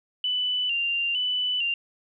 sine tone with vibrato, 2884 Hz, F#7, 45 cents flat, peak -23 dBFS, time 0.24-1.74 s, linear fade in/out 2 ms, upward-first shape square, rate 1.1 Hz, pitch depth 61 cents each way, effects none

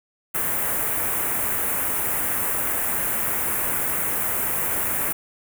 white band-stop noise, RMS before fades -24 dBFS, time 0.34-5.13 s, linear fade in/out 10 ms, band 2200 to 9400 Hz, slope 24 dB/octave, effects none

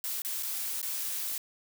blue noise with dropouts, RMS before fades -34 dBFS, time 0.04-1.38 s, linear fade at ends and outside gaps 1 ms, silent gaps 0.219-0.248 / 0.426-0.431 / 0.816-0.828 s, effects none

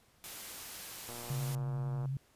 white noise, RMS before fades -45 dBFS, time 0.24-1.55 s, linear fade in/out 0 ms
click train, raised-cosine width 1 ms, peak -34 dBFS, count 116, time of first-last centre 1.09-2.056 s, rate 119 Hz
sine tone with vibrato, 135 Hz, C#3, 45 cents flat, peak -33 dBFS, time 1.3-2.17 s, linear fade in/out 2 ms, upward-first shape sine, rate 11 Hz, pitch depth 42 cents each way
effects pink hiss -67 dBFS RMS until 2.35 s + resampled to 32000 Hz

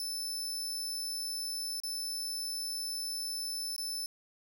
sawtooth tone with dropouts, 5274 Hz, E8, in tune, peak -32 dBFS, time 0-4.06 s, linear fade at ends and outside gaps 1 ms, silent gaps 1.801-1.835 / 3.763-3.78 s, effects none

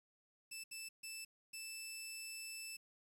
15% pulse tone bursts at uneven times, 2640 Hz, E7, 2 cents sharp, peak -39 dBFS, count 4, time 0.51-0.64 / 0.71-0.89 / 1.03-1.25 / 1.53-2.77 s, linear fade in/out 10 ms, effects 11-bit

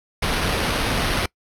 pink noise with sample-and-hold, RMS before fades -22 dBFS, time 0.22-1.26 s, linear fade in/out 5 ms, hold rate 7350 Hz, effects noise-tail reverb RT60 0.1 s tail -24 dB re dry + low-pass 12000 Hz 12 dB/octave

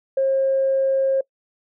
sine tone, 537 Hz, C5, 45 cents sharp, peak -15 dBFS, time 0.17-1.21 s, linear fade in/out 5 ms, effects noise-tail reverb RT60 0.1 s tail -24 dB re dry + tanh soft clip ceiling -11 dBFS

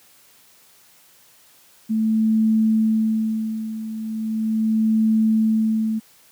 sine tone with tremolo, 220 Hz, A3, in tune, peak -14 dBFS, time 1.89-6 s, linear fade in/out 20 ms, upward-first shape sine, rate 0.38 Hz, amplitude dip 75%, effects white hiss -53 dBFS RMS until 6.31 s + high-pass 80 Hz 12 dB/octave

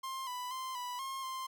45% pulse tone with pitch steps, 1057 / 992 / 1042 / 986 / 1071 / 1049 Hz, C6 / B5 / C6 / B5 / C6 / C6, +17 / +7 / -7 / -3 / +40 / +4 cents, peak -38 dBFS, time 0.03-1.47 s, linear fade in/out 10 ms, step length 240 ms, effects none

